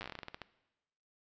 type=slowing click train; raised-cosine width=0.3 ms; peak=-26 dBFS; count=14; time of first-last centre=0.01-0.417 s; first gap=9 ms; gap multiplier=1.19; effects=noise-tail reverb RT60 1.0 s tail -18 dB re dry + resampled to 16000 Hz